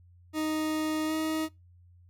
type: tone with pitch glide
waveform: 40% pulse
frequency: 311.1 to 315.1 Hz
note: D#4 to D#4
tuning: 0 to +22 cents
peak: -27 dBFS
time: 0.33-1.49 s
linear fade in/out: 50 ms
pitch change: +22 cents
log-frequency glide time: 1.06-1.13 s
effects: noise-tail reverb RT60 0.2 s tail -22 dB re dry + added 88 Hz sine -54 dBFS peak until 2.09 s